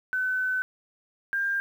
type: tone pair in turn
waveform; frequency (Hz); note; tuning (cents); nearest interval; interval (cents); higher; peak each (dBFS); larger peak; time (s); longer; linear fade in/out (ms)
sine; 1513 / 1597.8; F#6 / G6; +38 / +33; minor second; 95; second; -24 / -24; neither; 0.13-0.62 / 1.33-1.6; first; 0
effects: 9-bit